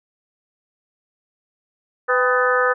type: harmonic tone with a mistuned harmonic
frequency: 250.7 Hz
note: B3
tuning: 26 cents sharp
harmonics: 2 / 3 / 4 / 5 / 6 / 7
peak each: -19 / -29 / -27 / -20 / -22 / -23 dBFS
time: 2.08-2.74 s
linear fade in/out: 20 ms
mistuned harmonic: 3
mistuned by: +82 cents
effects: none